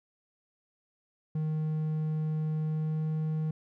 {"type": "tone with pitch glide", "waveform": "triangle", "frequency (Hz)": [155.56, 156.46], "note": ["D#3", "D#3"], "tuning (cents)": [0, 10], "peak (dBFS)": -26, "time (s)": [1.35, 3.51], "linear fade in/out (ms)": 5, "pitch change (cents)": 10, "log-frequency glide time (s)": [2.63, 3.08], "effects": []}